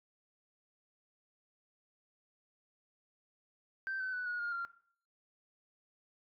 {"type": "tone with pitch steps", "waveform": "sine", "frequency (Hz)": [1559, 1522.5, 1486.9, 1452.1, 1418.1, 1384.9], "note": ["G6", "F#6", "F#6", "F#6", "F6", "F6"], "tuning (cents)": [-10, 49, 8, -33, 26, -15], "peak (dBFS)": -34, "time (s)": [3.87, 4.65], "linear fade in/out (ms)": 0, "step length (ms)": 130, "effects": ["noise-tail reverb RT60 0.5 s tail -17 dB re dry", "tanh soft clip ceiling -31 dBFS"]}